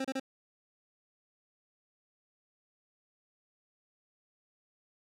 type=tone bursts; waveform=25% pulse; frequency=265.7 Hz; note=C4; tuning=27 cents sharp; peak=-28 dBFS; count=3; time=0-0.198 s; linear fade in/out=5 ms; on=46 ms; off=30 ms; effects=low-pass 8000 Hz 12 dB/octave + 10-bit